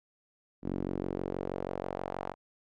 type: tone with band-pass filter sweep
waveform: sawtooth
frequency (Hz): 46.25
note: F#1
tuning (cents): 0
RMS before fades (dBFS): -36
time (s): 0.62-2.35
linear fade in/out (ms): 50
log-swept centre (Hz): 270 to 810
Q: 1.7
effects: none